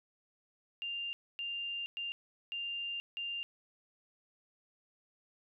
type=tone bursts at uneven times; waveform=sine; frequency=2794 Hz; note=F7; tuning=in tune; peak=-36 dBFS; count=5; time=0.82-1.13 / 1.39-1.86 / 1.97-2.12 / 2.52-3 / 3.17-3.43 s; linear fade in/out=0 ms; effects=none